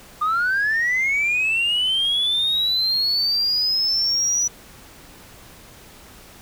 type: linear sweep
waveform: sine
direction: up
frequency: 1202 to 5920 Hz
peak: -16 dBFS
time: 0.21-4.48 s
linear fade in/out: 10 ms
effects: tanh soft clip ceiling -15 dBFS + pink hiss -45 dBFS RMS until 6.41 s

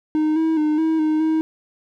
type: tone with pitch steps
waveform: triangle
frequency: 308.7 / 321.2 / 304.5 / 320.2 / 309.9 / 316.9 Hz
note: D#4 / E4 / D#4 / D#4 / D#4 / D#4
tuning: -14 / -45 / -37 / +50 / -7 / +32 cents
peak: -14 dBFS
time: 0.15-1.41 s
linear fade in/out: 0 ms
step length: 210 ms
effects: none

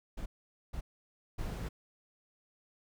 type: noise bursts at uneven times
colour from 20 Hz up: brown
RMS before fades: -38 dBFS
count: 3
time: 0.17-0.26 / 0.73-0.81 / 1.38-1.69 s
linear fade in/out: 10 ms
effects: none

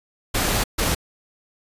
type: noise bursts at uneven times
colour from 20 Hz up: pink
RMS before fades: -21 dBFS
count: 2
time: 0.34-0.64 / 0.78-0.95 s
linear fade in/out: 10 ms
effects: resampled to 32000 Hz

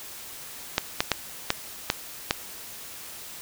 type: clicks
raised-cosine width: 0.2 ms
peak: -3 dBFS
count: 6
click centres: 0.781 / 1.005 / 1.117 / 1.504 / 1.901 / 2.309 s
effects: white hiss -41 dBFS RMS until 3.41 s

